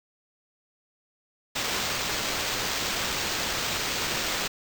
white noise with sample-and-hold, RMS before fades -29 dBFS, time 1.55-4.48 s, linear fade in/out 10 ms, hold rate 11025 Hz, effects none

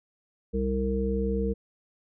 harmonic tone, 65.41 Hz, C2, in tune, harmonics 1 / 3 / 5 / 7, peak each -29 / -29 / -37 / -29 dBFS, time 0.53-1.54 s, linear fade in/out 20 ms, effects none

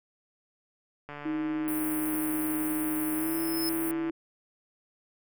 click train, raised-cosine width 0.5 ms, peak -26 dBFS, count 440, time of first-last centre 1.09-4.097 s, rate 146 Hz
sine tone with pitch glide, 311.1 to 328.1 Hz, D#4 to E4, 0 to -8 cents, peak -28 dBFS, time 1.25-4.11 s, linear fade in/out 10 ms, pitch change +92 cents, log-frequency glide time 3.14-3.35 s
white high-pass noise, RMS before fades -36 dBFS, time 1.68-3.91 s, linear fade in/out 0 ms, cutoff 9000 Hz, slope 96 dB/octave
sawtooth tone with exponential growth, 5170 Hz, E8, 34 cents flat, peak -27 dBFS, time 3.09-3.69 s, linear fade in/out 0 ms, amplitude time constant 130 ms
effects none

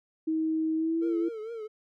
sine tone with pitch glide, 317.9 to 335.6 Hz, D#4 to E4, +37 to +31 cents, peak -25 dBFS, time 0.27-1.29 s, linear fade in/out 10 ms, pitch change +94 cents, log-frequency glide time 0.76-1.08 s
triangle tone with vibrato, 447.1 Hz, A4, 28 cents sharp, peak -33 dBFS, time 1.01-1.68 s, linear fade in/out 20 ms, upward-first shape triangle, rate 4.4 Hz, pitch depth 100 cents each way
effects none

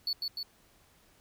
triangle tone with echo, 4443 Hz, C#8, 3 cents sharp, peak -27 dBFS, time 0.07-0.13 s, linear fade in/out 2 ms, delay 150 ms, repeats 2, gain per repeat -3 dB, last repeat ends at 0.43 s, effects tanh soft clip ceiling -23 dBFS + pink hiss -64 dBFS RMS until 1.2 s

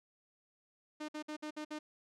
sawtooth tone bursts, 303.9 Hz, D#4, 41 cents flat, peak -36 dBFS, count 6, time 1-1.79 s, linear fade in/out 10 ms, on 85 ms, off 56 ms, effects low-pass 7000 Hz 12 dB/octave

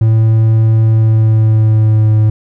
triangle tone with pitch glide, 111.2 to 108.1 Hz, A2 to A2, +19 to -30 cents, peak -4 dBFS, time 0.01-2.3 s, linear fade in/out 5 ms, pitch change -49 cents, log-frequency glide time 0.84-2.18 s, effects none

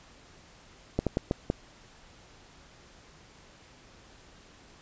slowing click train, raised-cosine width 2 ms, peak -12 dBFS, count 5, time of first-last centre 0.99-1.501 s, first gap 77 ms, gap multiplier 1.35, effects pink hiss -55 dBFS RMS until 4.81 s + resampled to 16000 Hz

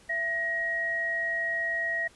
sine tone pair together, 668.2 / 1890 Hz, E5 / A#6, +23 / +23 cents, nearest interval octave + tritone, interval 1800 cents, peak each -36 / -27 dBFS, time 0.09-2.08 s, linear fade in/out 10 ms, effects pink hiss -57 dBFS RMS until 2.15 s + resampled to 24000 Hz

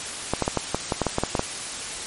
clicks, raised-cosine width 1 ms, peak -7 dBFS, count 12, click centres 0.336 / 0.423 / 0.479 / 0.573 / 0.746 / 0.922 / 1.017 / 1.067 / 1.184 / 1.236 / 1.352 / 1.394 s, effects white hiss -32 dBFS RMS until 2.06 s + MP3 48 kbps

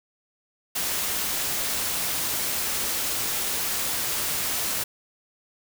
white noise, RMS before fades -27 dBFS, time 0.75-4.84 s, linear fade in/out 10 ms, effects none

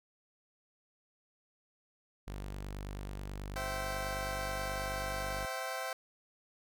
sawtooth tone, 49.25 Hz, G1, 9 cents sharp, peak -36 dBFS, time 2.27-5.46 s, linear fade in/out 10 ms
20% pulse chord, C major, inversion none, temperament equal with one note detuned, 523.3 / 659.3 / 770.1 Hz, C5 / E5 / G5, 0 / 0 / -31 cents, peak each -36 dBFS, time 3.56-5.93 s, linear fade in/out 2 ms
effects none

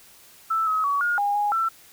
sine tone with pitch steps, 1321 / 1275 / 1131 / 1427 / 814 / 826 / 1338 Hz, E6 / D#6 / C#6 / F6 / G#5 / G#5 / E6, +3 / +42 / +34 / +37 / -35 / -10 / +25 cents, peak -20 dBFS, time 0.5-1.69 s, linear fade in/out 10 ms, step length 170 ms, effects white hiss -51 dBFS RMS until 1.92 s

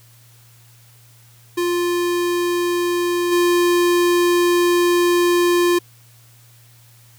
square tone with level steps, 350 Hz, F4, 4 cents sharp, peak -18 / -14 dBFS, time 1.57-5.79 s, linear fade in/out 10 ms, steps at 3.31 s, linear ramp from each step 20 ms, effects added 117 Hz sine -48 dBFS peak until 7.18 s + white hiss -52 dBFS RMS until 7.18 s

